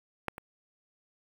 clicks, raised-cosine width 0.5 ms, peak -15 / -26 dBFS, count 2, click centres 0.283 / 0.381 s, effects 7-bit

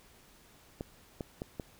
clicks, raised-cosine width 2 ms, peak -23 dBFS, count 4, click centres 0.809 / 1.208 / 1.419 / 1.598 s, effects pink hiss -60 dBFS RMS until 1.79 s

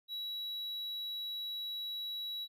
triangle tone, 3900 Hz, B7, 23 cents flat, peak -36 dBFS, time 0.08-2.48 s, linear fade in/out 50 ms, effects none

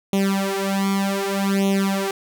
sawtooth tone with flanger, 196 Hz, G3, in tune, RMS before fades -21 dBFS, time 0.13-2.11 s, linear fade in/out 2 ms, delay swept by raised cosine 0.31 to 4.21 ms, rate 0.65 Hz, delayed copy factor +1, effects none

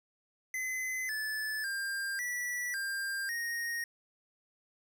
square tone with pitch steps, 2036 / 1738 / 1597 / 1954 / 1595 / 1866 Hz, C7 / A6 / G6 / B6 / G6 / A#6, -48 / -22 / +32 / -19 / +30 / +1 cents, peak -34 dBFS, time 0.54-3.84 s, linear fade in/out 2 ms, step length 550 ms, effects none

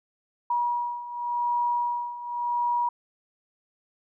sine beating tone pair, 960 / 960.89 Hz, B5 / B5, -49 / -48 cents, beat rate 0.89 Hz, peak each -30 / -26 dBFS, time 0.5-2.89 s, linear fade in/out 5 ms, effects none

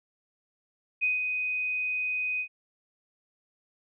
sine tone with ADSR envelope, 2500 Hz, D#7, 8 cents sharp, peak -22 dBFS, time 1.01-2.48 s, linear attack 25 ms, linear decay 160 ms, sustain -5 dB, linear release 80 ms, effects none

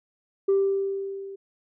sine tone with level ramp, 392 Hz, G4, in tune, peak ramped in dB -15 to -36 dBFS, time 0.48-1.36 s, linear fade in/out 10 ms, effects tanh soft clip ceiling -15 dBFS

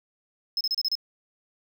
triangle tone bursts, 5170 Hz, E8, 34 cents flat, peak -22 dBFS, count 6, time 0.57-0.953 s, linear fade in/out 2 ms, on 38 ms, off 31 ms, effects none

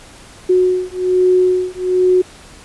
sine beating tone pair, 366 / 367.2 Hz, F#4 / F#4, -19 / -13 cents, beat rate 1.2 Hz, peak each -14 dBFS, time 0.49-2.22 s, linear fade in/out 10 ms, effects pink hiss -40 dBFS RMS until 2.64 s + resampled to 24000 Hz

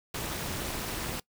pink noise with amplitude modulation, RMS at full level -31 dBFS, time 0.14-1.2 s, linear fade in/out 5 ms, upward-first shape sine, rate 284 Hz, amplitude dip 90%, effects noise-tail reverb RT60 0.1 s tail -22 dB re dry

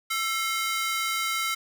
sawtooth ring-modulated tone, 1738 Hz, A6, 22 cents flat, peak -19 dBFS, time 0.1-1.55 s, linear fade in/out 10 ms, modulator 401 Hz, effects none

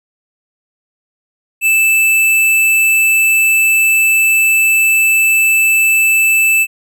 square tone, 2637 Hz, E7, in tune, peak -9 dBFS, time 1.61-6.67 s, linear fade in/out 50 ms, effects none

